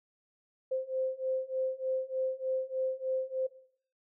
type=beating tone pair; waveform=sine; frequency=520 / 523.3 Hz; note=C5 / C5; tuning=-11 / 0 cents; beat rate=3.3 Hz; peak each=-35 / -33 dBFS; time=0.71-3.47 s; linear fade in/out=10 ms; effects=noise-tail reverb RT60 0.6 s tail -17 dB re dry